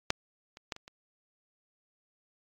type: clicks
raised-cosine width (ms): 0.2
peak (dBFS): -8 / -30 / -17 / -28 / -30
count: 5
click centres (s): 0.104 / 0.571 / 0.722 / 0.764 / 0.879
effects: AAC 48 kbps

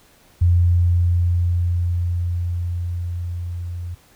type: tone with level ramp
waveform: sine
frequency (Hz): 87.31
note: F2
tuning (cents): 0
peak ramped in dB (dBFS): -11 to -26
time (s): 0.41-3.95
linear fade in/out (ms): 10
effects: pink hiss -53 dBFS RMS until 4.15 s

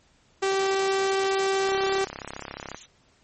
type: tone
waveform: sawtooth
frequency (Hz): 387.8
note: G4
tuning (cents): -19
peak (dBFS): -18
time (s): 0.42-2.05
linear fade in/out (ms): 10
type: click train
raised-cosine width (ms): 0.5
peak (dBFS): -19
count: 37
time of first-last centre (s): 1.69-2.746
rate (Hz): 34.1
type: noise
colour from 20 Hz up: violet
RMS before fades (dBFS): -32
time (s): 1.72-2.86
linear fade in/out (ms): 5
effects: pink hiss -62 dBFS RMS until 3.23 s + MP3 32 kbps

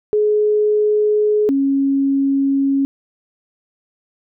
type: tone pair in turn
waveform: sine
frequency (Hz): 422 / 274.7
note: G#4 / C#4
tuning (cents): +28 / -16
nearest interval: perfect fifth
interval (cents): 744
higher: first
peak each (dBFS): -12 / -13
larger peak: first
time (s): 0.13-1.49 / 1.49-2.85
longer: neither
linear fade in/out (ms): 0
effects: none

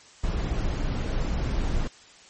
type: noise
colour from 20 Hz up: brown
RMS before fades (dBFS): -26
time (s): 0.23-1.88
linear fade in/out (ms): 10
effects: white hiss -51 dBFS RMS until 2.29 s + MP3 32 kbps

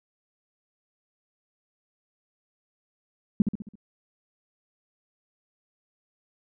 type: tone with echo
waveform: sine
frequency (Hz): 207.7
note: G#3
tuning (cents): 0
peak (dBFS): -14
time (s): 3.4-3.42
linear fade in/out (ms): 2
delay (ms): 67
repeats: 5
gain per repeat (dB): -6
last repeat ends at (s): 3.755
effects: none

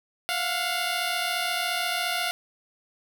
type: tone pair together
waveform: 10% pulse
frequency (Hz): 690 / 724.3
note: F5 / F#5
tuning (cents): -21 / -37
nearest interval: minor second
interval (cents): 84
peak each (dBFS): -20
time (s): 0.29-2.31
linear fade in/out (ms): 0
effects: none

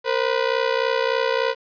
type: ring-modulated tone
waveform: sawtooth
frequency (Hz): 493.9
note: B4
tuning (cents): 0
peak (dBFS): -12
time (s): 0.04-1.55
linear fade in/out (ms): 50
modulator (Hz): 31.7
effects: resampled to 11025 Hz + 8-bit

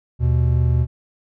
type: tone pair together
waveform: triangle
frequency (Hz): 78 / 122.57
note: D#2 / B2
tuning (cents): +5 / -13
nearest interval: minor sixth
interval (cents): 782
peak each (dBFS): -15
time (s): 0.19-0.87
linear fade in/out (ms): 50
effects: none

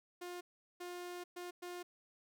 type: tone bursts at uneven times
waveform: sawtooth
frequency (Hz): 354.7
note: F4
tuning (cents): +27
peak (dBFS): -40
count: 4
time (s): 0.21-0.41 / 0.8-1.24 / 1.36-1.51 / 1.62-1.83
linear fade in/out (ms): 10
effects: none

